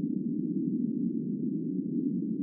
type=band-pass noise; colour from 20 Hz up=white; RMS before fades=-31 dBFS; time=0-2.42 s; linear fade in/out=0 ms; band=170 to 310 Hz; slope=48 dB/octave; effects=none